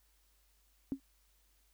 sine tone with exponential decay, 270.8 Hz, C#4, 40 cents flat, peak -28 dBFS, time 0.92-1 s, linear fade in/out 0 ms, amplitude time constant 17 ms, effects added 50 Hz sine -70 dBFS peak until 1.73 s + white hiss -73 dBFS RMS until 1.73 s

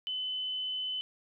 sine tone, 3025 Hz, F#7, 38 cents sharp, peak -32 dBFS, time 0.07-1.01 s, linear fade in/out 0 ms, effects none

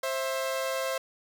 sawtooth tone pair together, 530 / 660 Hz, C5 / E5, +22 / +2 cents, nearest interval major third, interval 380 cents, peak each -26 / -30 dBFS, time 0.03-0.98 s, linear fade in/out 5 ms, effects none

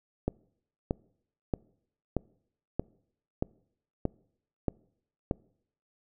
click train, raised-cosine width 2 ms, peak -14 dBFS, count 9, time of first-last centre 0.28-5.311 s, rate 1.59 Hz, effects noise-tail reverb RT60 0.7 s tail -25 dB re dry

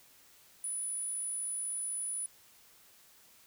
sine tone, 9956 Hz, D#9, in tune, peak -34 dBFS, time 0.64-2.26 s, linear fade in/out 2 ms, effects white hiss -61 dBFS RMS until 3.46 s

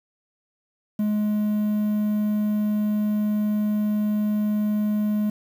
triangle tone with quantisation, 210.4 Hz, G#3, 23 cents sharp, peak -18 dBFS, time 0.99-5.3 s, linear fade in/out 5 ms, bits 8, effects none

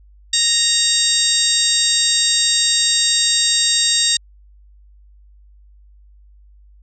harmonic tone with a mistuned harmonic, 932.3 Hz, A#5, in tune, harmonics 2 / 3 / 4 / 5 / 6 / 7 / 8 / 9, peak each -27 / -29 / -17 / -21 / -23 / -28 / -20 / -25 dBFS, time 0.33-4.17 s, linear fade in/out 5 ms, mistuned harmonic 8, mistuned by +18 cents, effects added 50 Hz sine -44 dBFS peak until 6.82 s

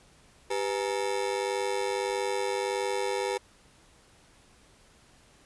30% pulse ring-modulated tone, 444.4 Hz, A4, 17 cents sharp, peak -22 dBFS, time 0.5-3.38 s, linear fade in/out 10 ms, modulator 50.8 Hz, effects pink hiss -59 dBFS RMS until 5.45 s + resampled to 24000 Hz

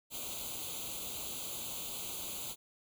white noise with comb filter, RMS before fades -41 dBFS, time 0.1-2.56 s, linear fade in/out 50 ms, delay 0.28 ms, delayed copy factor +1, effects none

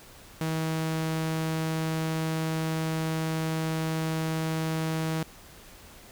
sawtooth tone, 160 Hz, D#3, 49 cents sharp, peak -23 dBFS, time 0.41-5.23 s, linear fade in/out 0 ms, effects pink hiss -50 dBFS RMS until 6.11 s

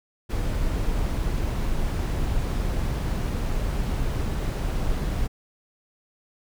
brown noise, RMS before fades -25 dBFS, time 0.29-5.28 s, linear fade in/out 20 ms, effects none

